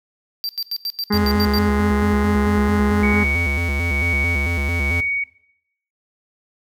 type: tone bursts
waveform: square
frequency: 4699 Hz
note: D8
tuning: in tune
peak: -22 dBFS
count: 9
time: 0.44-1.586 s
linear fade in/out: 0 ms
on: 50 ms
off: 87 ms
type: harmonic tone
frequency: 207.7 Hz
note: G#3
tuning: in tune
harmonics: 1 / 2 / 4 / 5 / 6 / 7 / 8 / 9 / 10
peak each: -17 / -23 / -29 / -31 / -33 / -34 / -35 / -36 / -37 dBFS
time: 1.1-3.24 s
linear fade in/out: 10 ms
type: tone with vibrato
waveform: square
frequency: 77.78 Hz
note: D#2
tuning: in tune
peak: -21 dBFS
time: 1.13-5.01 s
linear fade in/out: 10 ms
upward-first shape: square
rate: 4.5 Hz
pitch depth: 170 cents each way
type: tone with tremolo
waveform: sine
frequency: 2240 Hz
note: C#7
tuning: 18 cents sharp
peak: -18 dBFS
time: 3.03-5.24 s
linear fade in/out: 5 ms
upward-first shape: sine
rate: 1.1 Hz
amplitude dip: 50%
effects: noise-tail reverb RT60 0.7 s tail -17 dB re dry